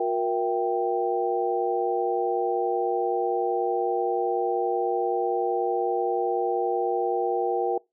sine tone cluster, 360 / 470.5 / 668 / 784 Hz, F#4 / A#4 / E5 / G5, -47 / +16 / +23 / 0 cents, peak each -28 / -26 / -33 / -27 dBFS, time 0-7.78 s, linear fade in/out 5 ms, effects noise-tail reverb RT60 0.2 s tail -23 dB re dry

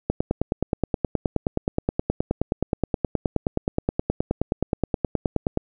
click train, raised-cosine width 2 ms, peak -7 dBFS, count 53, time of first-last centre 0.1-5.574 s, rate 9.5 Hz, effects none

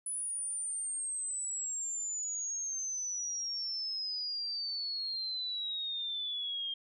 sine exponential sweep, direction down, 10000 to 3200 Hz, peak -34 dBFS, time 0.06-6.74 s, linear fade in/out 5 ms, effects none

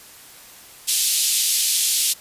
white band-pass noise, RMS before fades -20 dBFS, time 0.87-2.14 s, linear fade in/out 20 ms, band 3000 to 12000 Hz, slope 24 dB/octave, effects white hiss -44 dBFS RMS until 2.2 s + resampled to 32000 Hz

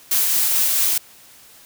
blue noise with tremolo, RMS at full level -17 dBFS, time 0.11-0.98 s, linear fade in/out 5 ms, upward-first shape triangle, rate 4.5 Hz, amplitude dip 25%, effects white hiss -47 dBFS RMS until 1.65 s

